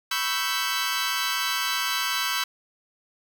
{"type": "chord", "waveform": "15% pulse", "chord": "C# half-diminished seventh", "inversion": "third", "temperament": "equal with one note detuned", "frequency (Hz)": [987.8, 1108.7, 1318.5, 1555.4], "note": ["B5", "C#6", "E6", "G6"], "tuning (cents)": [0, 0, 0, -14], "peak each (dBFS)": [-25, -25, -23, -22], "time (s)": [0.11, 2.44], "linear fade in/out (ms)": 5, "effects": []}